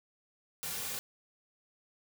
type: noise with comb filter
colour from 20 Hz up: white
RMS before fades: -38 dBFS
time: 0.63-0.99 s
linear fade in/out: 0 ms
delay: 3.1 ms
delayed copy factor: -0.75
effects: none